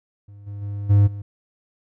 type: tone with level steps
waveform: triangle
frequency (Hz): 101.5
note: G#2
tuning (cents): -39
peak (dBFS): -38 / -28 / -24 / -9 / -27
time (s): 0.28-1.22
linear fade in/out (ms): 5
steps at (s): 0.46 / 0.61 / 0.89 / 1.06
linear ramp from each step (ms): 20
effects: none